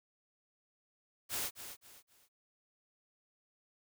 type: noise with echo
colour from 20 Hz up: white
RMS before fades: -37 dBFS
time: 1.29-1.51 s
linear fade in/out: 50 ms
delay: 260 ms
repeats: 3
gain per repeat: -10 dB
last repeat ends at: 2.29 s
effects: none